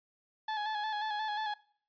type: tone with vibrato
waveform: 35% pulse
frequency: 852 Hz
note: G#5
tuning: 44 cents sharp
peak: -31 dBFS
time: 0.48-1.54 s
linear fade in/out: 5 ms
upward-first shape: square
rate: 5.6 Hz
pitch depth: 34 cents each way
effects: noise-tail reverb RT60 0.5 s tail -20 dB re dry + resampled to 11025 Hz